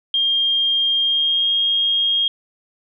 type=tone with pitch glide; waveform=sine; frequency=3213 to 3247 Hz; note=G7 to G#7; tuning=+42 to -40 cents; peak=-15 dBFS; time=0.14-2.28 s; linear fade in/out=2 ms; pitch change=+18 cents; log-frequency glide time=1.02-1.51 s; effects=none